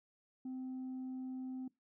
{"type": "tone", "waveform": "sine", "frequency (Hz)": 258.4, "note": "C4", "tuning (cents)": -21, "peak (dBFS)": -38, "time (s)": [0.45, 1.68], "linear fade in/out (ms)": 5, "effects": ["noise-tail reverb RT60 0.2 s tail -23 dB re dry", "tanh soft clip ceiling -39 dBFS"]}